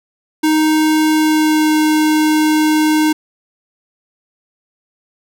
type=tone with pitch glide; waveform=square; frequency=311.1 to 308.6 Hz; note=D#4 to D#4; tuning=0 to -14 cents; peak=-11 dBFS; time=0.43-3.13 s; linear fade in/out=10 ms; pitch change=-14 cents; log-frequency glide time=1.13-1.76 s; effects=none